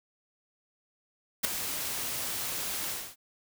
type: noise with ADSR envelope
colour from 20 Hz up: white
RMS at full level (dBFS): -23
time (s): 1.43-3.16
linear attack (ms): 19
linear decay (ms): 5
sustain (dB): -11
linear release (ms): 260
effects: none